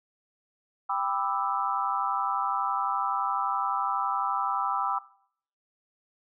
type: chord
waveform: sine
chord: E minor seventh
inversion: first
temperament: just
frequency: 791.1 / 988.9 / 1186.7 / 1318.5 Hz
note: G5 / B5 / D6 / E6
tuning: +16 / +2 / +18 / 0 cents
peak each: -31 dBFS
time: 0.89-4.99 s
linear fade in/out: 10 ms
effects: noise-tail reverb RT60 0.6 s tail -20 dB re dry